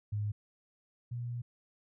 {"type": "tone pair in turn", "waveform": "sine", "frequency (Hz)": [104.4, 120.31], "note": ["G#2", "B2"], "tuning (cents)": [10, -45], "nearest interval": "major second", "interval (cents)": 245, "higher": "second", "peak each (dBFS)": [-31, -35], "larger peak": "first", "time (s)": [[0.12, 0.32], [1.11, 1.42]], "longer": "second", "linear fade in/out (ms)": 10, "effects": []}